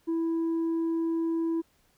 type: tone with tanh clipping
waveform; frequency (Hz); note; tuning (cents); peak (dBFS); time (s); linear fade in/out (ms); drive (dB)
sine; 329.6; E4; 0; -26; 0.07-1.62; 20; 2
effects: pink hiss -67 dBFS RMS until 1.97 s